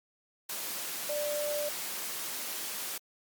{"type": "tone in noise", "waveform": "sine", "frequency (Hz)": 590, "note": "D5", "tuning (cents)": 8, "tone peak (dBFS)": -31, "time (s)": [1.09, 1.69], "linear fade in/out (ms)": 5, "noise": "white", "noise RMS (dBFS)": -37, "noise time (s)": [0.49, 2.98], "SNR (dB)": 3, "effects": ["high-pass 200 Hz 12 dB/octave", "Opus 48 kbps"]}